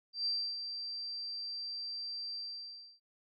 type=tone with ADSR envelope; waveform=sine; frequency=4699 Hz; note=D8; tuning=in tune; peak=-30 dBFS; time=0.13-3 s; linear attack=130 ms; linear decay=300 ms; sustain=-8 dB; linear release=640 ms; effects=none